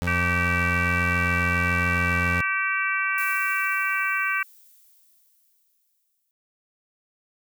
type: tone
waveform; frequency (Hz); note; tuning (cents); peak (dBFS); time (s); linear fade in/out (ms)
25% pulse; 87.31; F2; 0; -21; 0.02-2.41; 0
type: harmonic tone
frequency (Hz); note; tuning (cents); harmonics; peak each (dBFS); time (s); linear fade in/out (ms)
385.9; G4; -27; 3 / 4 / 5 / 6 / 7; -29 / -26 / -31 / -27 / -32; 0.07-4.43; 5
type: noise with exponential decay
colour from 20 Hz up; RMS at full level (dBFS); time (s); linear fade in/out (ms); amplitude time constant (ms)
violet; -35; 3.18-6.31; 1; 680
effects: none